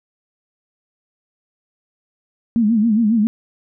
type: tone with vibrato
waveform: sine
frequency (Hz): 220.9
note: A3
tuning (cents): +7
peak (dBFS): -12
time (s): 2.56-3.27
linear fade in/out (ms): 0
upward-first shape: sine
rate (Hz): 7.3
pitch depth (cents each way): 120
effects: none